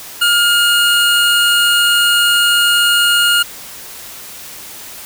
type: tone pair together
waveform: square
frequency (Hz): 1409.8 / 2859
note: F6 / F7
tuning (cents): +16 / +40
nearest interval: octave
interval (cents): 1224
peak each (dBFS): -13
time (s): 0.21-3.43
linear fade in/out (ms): 10
effects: white hiss -32 dBFS RMS until 5.05 s